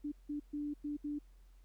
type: tone bursts at uneven times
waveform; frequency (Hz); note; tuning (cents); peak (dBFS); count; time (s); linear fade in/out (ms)
sine; 293.4; D4; -2; -36; 5; 0.04-0.12 / 0.29-0.4 / 0.53-0.74 / 0.84-0.97 / 1.04-1.19; 10
effects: added 44 Hz sine -57 dBFS peak until 1.64 s + pink hiss -75 dBFS RMS until 1.64 s